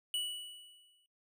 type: tone with exponential decay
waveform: square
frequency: 2947 Hz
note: F#7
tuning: 8 cents flat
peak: -32 dBFS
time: 0.14-1.06 s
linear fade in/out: 1 ms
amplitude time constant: 200 ms
effects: noise-tail reverb RT60 0.1 s tail -19 dB re dry